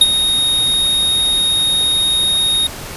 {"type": "tone with ADSR envelope", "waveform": "square", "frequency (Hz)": 3729, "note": "A#7", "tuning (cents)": 0, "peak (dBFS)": -3, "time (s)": [0.01, 2.67], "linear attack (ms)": 4, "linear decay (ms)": 38, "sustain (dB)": -10, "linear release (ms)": 5, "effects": ["pink hiss -29 dBFS RMS until 2.96 s", "resampled to 32000 Hz"]}